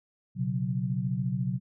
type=tone cluster; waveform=sine; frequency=123.1 / 137.2 / 184.3 Hz; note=B2 / C#3 / F#3; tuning=-5 / -17 / -7 cents; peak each=-31 dBFS; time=0.35-1.6 s; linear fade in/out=50 ms; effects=none